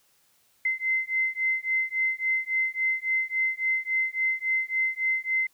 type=beating tone pair; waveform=sine; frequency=2065 / 2068.6 Hz; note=C7 / C7; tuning=-23 / -20 cents; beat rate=3.6 Hz; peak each=-27 dBFS; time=0.65-5.47 s; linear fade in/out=5 ms; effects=white hiss -65 dBFS RMS until 5.53 s